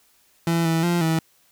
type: tone with pitch steps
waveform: 30% pulse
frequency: 167.3 / 163.7 / 173.2 / 161.7 Hz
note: E3 / E3 / F3 / E3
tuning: +26 / -12 / -14 / -33 cents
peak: -16 dBFS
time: 0.47-1.19 s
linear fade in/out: 2 ms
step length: 180 ms
effects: white hiss -60 dBFS RMS until 1.51 s